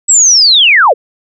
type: linear sweep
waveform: sine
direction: down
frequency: 7902 to 383.1 Hz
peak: -3 dBFS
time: 0.08-0.94 s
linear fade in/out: 20 ms
effects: none